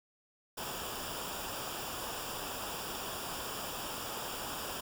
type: noise with comb filter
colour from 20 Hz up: pink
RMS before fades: -40 dBFS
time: 0.57-4.81 s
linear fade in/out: 10 ms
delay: 0.48 ms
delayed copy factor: -0.7
effects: none